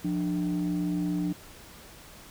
sine tone pair together, 176.55 / 297.2 Hz, F3 / D4, +19 / +21 cents, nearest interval major sixth, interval 902 cents, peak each -27 / -27 dBFS, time 0.04-1.33 s, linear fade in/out 10 ms, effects tanh soft clip ceiling -22 dBFS + pink hiss -49 dBFS RMS until 2.3 s

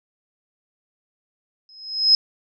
sine tone with exponential growth, 5120 Hz, D#8, 49 cents sharp, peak -8 dBFS, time 1.69-2.15 s, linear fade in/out 1 ms, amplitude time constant 100 ms, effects none

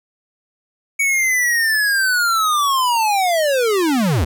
square linear sweep, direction down, 2251 to 63 Hz, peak -15 dBFS, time 0.99-4.25 s, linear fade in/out 10 ms, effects none

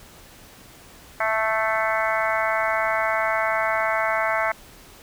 harmonic tone with a mistuned harmonic, 220 Hz, A3, in tune, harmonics 3 / 4 / 5 / 6 / 7 / 8 / 9 / 10, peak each -25 / -28 / -29 / -28 / -29 / -32 / -29 / -31 dBFS, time 1.2-4.52 s, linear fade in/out 5 ms, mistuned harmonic 9, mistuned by +20 cents, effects pink hiss -47 dBFS RMS until 5.02 s

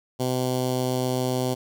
10% pulse tone with notch filter, 127.4 Hz, C3, 46 cents flat, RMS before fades -25 dBFS, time 0.19-1.55 s, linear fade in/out 20 ms, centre 1800 Hz, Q 0.82, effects none

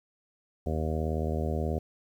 harmonic tone, 78.6 Hz, D#2, 18 cents sharp, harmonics 1 / 2 / 3 / 4 / 5 / 6 / 7 / 8 / 9, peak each -30 / -35 / -36 / -42 / -37 / -39 / -39 / -41 / -41 dBFS, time 0.66-1.79 s, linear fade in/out 5 ms, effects 10-bit

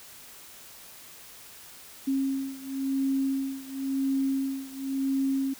sine beating tone pair, 269.8 / 270.75 Hz, C#4 / C#4, -47 / -41 cents, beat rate 0.95 Hz, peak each -28 / -30 dBFS, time 2.07-5.54 s, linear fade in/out 10 ms, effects white hiss -48 dBFS RMS until 5.59 s

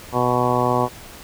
harmonic tone, 123.47 Hz, B2, in tune, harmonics 1 / 2 / 3 / 4 / 5 / 6 / 7 / 8 / 9, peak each -25 / -25 / -25 / -25 / -25 / -25 / -25 / -25 / -25 dBFS, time 0.12-0.89 s, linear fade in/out 50 ms, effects pink hiss -40 dBFS RMS until 1.23 s

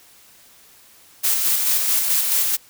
blue noise with tremolo, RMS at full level -18 dBFS, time 1.23-2.57 s, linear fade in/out 20 ms, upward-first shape square, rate 4.6 Hz, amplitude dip 30%, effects white hiss -50 dBFS RMS until 2.69 s

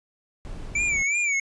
brown noise, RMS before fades -36 dBFS, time 0.45-1.03 s, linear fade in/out 0 ms
square tone with vibrato, 2300 Hz, D7, 37 cents flat, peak -22 dBFS, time 0.75-1.4 s, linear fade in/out 5 ms, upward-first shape sine, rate 2.8 Hz, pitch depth 94 cents each way
effects resampled to 22050 Hz

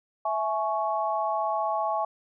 sine chord, C# minor, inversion first, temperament equal with one note detuned, 659.3 / 844.2 / 1108.7 Hz, E5 / G#5 / C#6, 0 / +28 / 0 cents, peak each -29 / -28 / -30 dBFS, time 0.25-2.05 s, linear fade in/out 5 ms, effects none

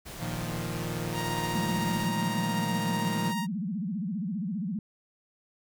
pink noise, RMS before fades -42 dBFS, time 0.05-2.08 s, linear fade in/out 20 ms
sawtooth chord, Bb suspended fourth, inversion none, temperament equal, 116.54 / 155.56 / 174.61 Hz, Bb2 / Eb3 / F3, 0 / 0 / 0 cents, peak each -32 dBFS, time 0.18-3.34 s, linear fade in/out 50 ms
sawtooth tone with tremolo, 936 Hz, A#5, 7 cents sharp, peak -27 dBFS, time 1.12-3.47 s, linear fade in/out 50 ms, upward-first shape sine, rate 16 Hz, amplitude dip 30%
sine tone with vibrato, 194.5 Hz, G3, 13 cents flat, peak -29 dBFS, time 1.55-4.79 s, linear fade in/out 2 ms, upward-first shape sine, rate 15 Hz, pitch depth 260 cents each way
effects none

